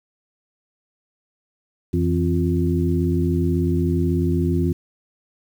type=harmonic tone with a mistuned harmonic; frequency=87.31 Hz; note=F2; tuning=in tune; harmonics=1 / 2 / 3 / 4; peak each=-21 / -22 / -24 / -24 dBFS; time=1.93-4.73 s; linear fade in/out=10 ms; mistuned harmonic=2; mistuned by=-93 cents; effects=8-bit